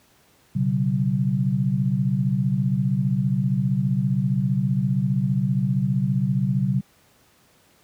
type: chord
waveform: sine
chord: B suspended second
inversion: none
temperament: equal with one note detuned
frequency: 123.47 / 138.59 / 189.76 Hz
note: B2 / C#3 / F#3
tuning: 0 / 0 / +44 cents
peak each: -24 / -22 / -23 dBFS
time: 0.55-6.81 s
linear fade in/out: 10 ms
effects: pink hiss -58 dBFS RMS until 7.83 s + high-pass 80 Hz 12 dB/octave